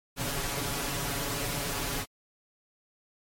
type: noise with comb filter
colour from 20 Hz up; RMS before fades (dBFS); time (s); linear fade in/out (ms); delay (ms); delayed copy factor
pink; -32; 0.16-2.06; 50; 7.1; +0.85
effects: MP3 64 kbps